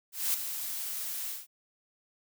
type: noise with ADSR envelope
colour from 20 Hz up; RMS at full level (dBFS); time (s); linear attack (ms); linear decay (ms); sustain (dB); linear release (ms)
blue; -27; 0.12-1.47; 220; 6; -9; 180
effects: none